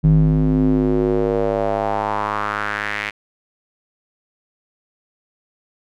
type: tone with band-pass filter sweep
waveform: square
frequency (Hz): 52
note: G#1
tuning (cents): +3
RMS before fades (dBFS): -18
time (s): 0.03-3.11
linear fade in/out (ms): 20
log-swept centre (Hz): 150 to 2200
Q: 3.1
effects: none